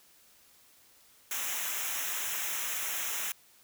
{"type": "noise with comb filter", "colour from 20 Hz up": "white", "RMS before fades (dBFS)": -34, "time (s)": [1.31, 3.32], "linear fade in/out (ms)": 2, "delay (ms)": 0.22, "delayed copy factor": -0.8, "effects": ["white hiss -61 dBFS RMS until 3.63 s"]}